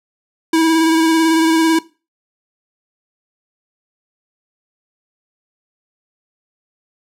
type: tone with vibrato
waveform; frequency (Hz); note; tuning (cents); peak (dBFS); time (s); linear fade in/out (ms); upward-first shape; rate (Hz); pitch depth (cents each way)
square; 324.1; E4; -29; -11; 0.53-1.79; 5; square; 18; 19
effects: noise-tail reverb RT60 0.3 s tail -19 dB re dry + low-pass 12000 Hz 12 dB/octave